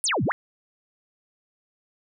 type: exponential two-way sweep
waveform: sine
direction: down then up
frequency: 10780 to 98.2 to 2079 Hz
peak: -21 dBFS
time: 0.04-0.32 s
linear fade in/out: 0 ms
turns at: 0.24 s
effects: none